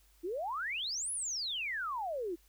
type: exponential two-way sweep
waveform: sine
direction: up then down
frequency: 320 to 10730 to 320 Hz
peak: -34 dBFS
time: 0.23-2.36 s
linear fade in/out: 20 ms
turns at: 1.12 s
effects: added 50 Hz sine -64 dBFS peak until 2.48 s + white hiss -68 dBFS RMS until 2.48 s